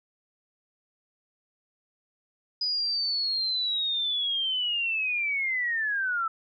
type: linear sweep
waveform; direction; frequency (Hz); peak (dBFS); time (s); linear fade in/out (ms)
sine; down; 4978 to 1304; -25; 2.61-6.28; 5
effects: none